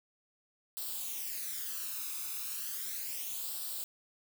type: noise with flanger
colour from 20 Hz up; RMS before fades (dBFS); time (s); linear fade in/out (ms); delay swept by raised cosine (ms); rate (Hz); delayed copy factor
blue; -39; 0.77-3.84; 0; 0.23 to 0.8; 0.35; +0.65
effects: none